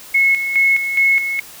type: tone with tremolo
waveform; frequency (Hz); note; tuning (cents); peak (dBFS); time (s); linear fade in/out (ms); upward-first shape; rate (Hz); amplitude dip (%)
sine; 2183; C#7; -27; -10; 0.14-1.4; 10; square; 2.4; 60
effects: white hiss -38 dBFS RMS until 1.6 s